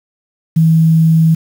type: tone with quantisation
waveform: sine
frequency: 161.5 Hz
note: E3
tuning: 35 cents flat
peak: -6 dBFS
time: 0.56-1.35 s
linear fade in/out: 10 ms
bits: 6
effects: none